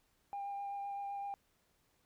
sine tone with vibrato, 801 Hz, G5, 37 cents sharp, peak -37 dBFS, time 0.33-1.34 s, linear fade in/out 0 ms, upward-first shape triangle, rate 7.8 Hz, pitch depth 13 cents each way, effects tanh soft clip ceiling -36 dBFS + pink hiss -75 dBFS RMS until 2.05 s

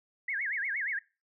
sine tone with vibrato, 1883 Hz, A#6, 17 cents sharp, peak -30 dBFS, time 0.28-0.99 s, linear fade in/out 5 ms, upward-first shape sine, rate 8.5 Hz, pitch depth 290 cents each way, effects noise-tail reverb RT60 0.3 s tail -22 dB re dry

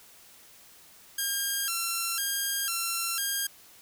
5% pulse tone with vibrato, 1480 Hz, F#6, in tune, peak -17 dBFS, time 1.18-3.47 s, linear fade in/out 5 ms, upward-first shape square, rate 1 Hz, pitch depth 150 cents each way, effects white hiss -54 dBFS RMS until 3.81 s

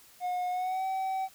triangle tone with pitch glide, 722 to 763.6 Hz, F#5 to G5, -43 to -46 cents, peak -27 dBFS, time 0.2-1.29 s, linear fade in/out 50 ms, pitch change +97 cents, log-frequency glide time 0.5-0.85 s, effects white hiss -57 dBFS RMS until 1.34 s

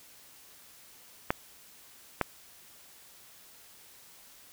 clicks, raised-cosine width 0.5 ms, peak -10 dBFS, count 2, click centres 1.305 / 2.213 s, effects white hiss -55 dBFS RMS until 4.52 s

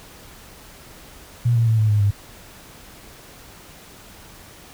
sine tone with pitch steps, 119.4 / 115.53 / 111.79 / 108.17 / 104.67 / 101.28 Hz, A#2 / A#2 / A2 / A2 / G#2 / G#2, +42 / -15 / +28 / -29 / +14 / -43 cents, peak -14 dBFS, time 1.45-2.11 s, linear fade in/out 10 ms, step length 110 ms, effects pink hiss -44 dBFS RMS until 4.73 s

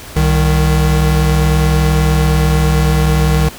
square tone pair together, 65.13 / 154.9 Hz, C2 / D#3, -7 / -7 cents, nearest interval octave + minor third, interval 1500 cents, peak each -13 dBFS, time 0.16-3.49 s, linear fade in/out 5 ms, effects pink hiss -32 dBFS RMS until 3.58 s

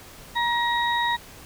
harmonic tone, 948 Hz, A#5, 29 cents sharp, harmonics 1 / 2 / 4, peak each -23 / -26 / -29 dBFS, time 0.35-1.17 s, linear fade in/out 20 ms, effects pink hiss -45 dBFS RMS until 1.45 s

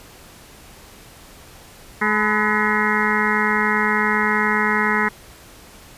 harmonic tone with a mistuned harmonic, 212.5 Hz, G#3, 40 cents sharp, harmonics 1 / 2 / 4 / 5 / 6 / 7 / 8 / 9 / 10, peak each -24 / -26 / -27 / -25 / -25 / -26 / -26 / -22 / -26 dBFS, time 2.01-5.09 s, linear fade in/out 10 ms, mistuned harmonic 5, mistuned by -88 cents, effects pink hiss -44 dBFS RMS until 5.97 s + resampled to 32000 Hz

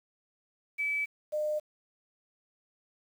sine tone pair in turn, 2300 / 606 Hz, D7 / D#5, -37 / -46 cents, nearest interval octave + major seventh, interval 2309 cents, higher first, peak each -28 dBFS, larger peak neither, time 0.78-1.06 / 1.32-1.6 s, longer neither, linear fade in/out 20 ms, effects 9-bit

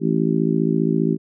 harmonic tone, 55 Hz, A1, in tune, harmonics 3 / 4 / 5 / 6 / 7, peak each -21 / -22 / -23 / -24 / -24 dBFS, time 0-1.18 s, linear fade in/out 50 ms, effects none

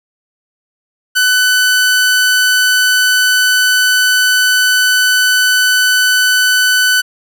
sawtooth tone, 1500 Hz, F#6, 23 cents sharp, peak -5 dBFS, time 1.15-7.02 s, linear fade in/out 20 ms, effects none

